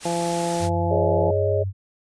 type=noise; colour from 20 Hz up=white; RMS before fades=-32 dBFS; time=0-0.7 s; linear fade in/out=50 ms
type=harmonic tone; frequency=170.7 Hz; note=F3; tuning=39 cents flat; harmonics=1 / 2 / 3 / 4 / 5; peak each=-28 / -28 / -28 / -28 / -28 dBFS; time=0.05-1.31 s; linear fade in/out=5 ms
type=tone with pitch glide; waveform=sine; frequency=93 to 96.5 Hz; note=F#2 to G2; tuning=+9 to -27 cents; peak=-23 dBFS; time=0.59-1.73 s; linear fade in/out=50 ms; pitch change=+64 cents; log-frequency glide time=1.24-1.46 s
type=chord; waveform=sine; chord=Ab suspended fourth; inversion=none; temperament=equal; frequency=415.3 / 554.4 / 622.3 Hz; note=Ab4 / Db5 / Eb5; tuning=0 / 0 / 0 cents; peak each=-24 dBFS; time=0.9-1.64 s; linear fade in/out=20 ms
effects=resampled to 22050 Hz